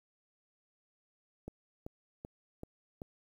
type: click train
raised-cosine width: 2 ms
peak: -29 dBFS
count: 5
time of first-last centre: 1.48-3.018 s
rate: 2.6 Hz
effects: 10-bit